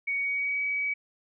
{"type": "tone with pitch glide", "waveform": "sine", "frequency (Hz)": [2239, 2274], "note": ["C#7", "C#7"], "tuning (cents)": [17, 44], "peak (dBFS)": -26, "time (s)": [0.07, 0.94], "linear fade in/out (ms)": 10, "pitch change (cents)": 27, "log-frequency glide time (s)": [0.17, 0.62], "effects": []}